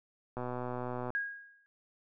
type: click train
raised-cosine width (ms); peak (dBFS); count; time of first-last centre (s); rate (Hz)
1; -24; 92; 0.37-1.104; 124
type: tone with exponential decay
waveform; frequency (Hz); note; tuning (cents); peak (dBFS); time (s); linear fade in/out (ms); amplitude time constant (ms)
sine; 1638; G#6; -24; -28; 1.15-1.66; 0; 110
effects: none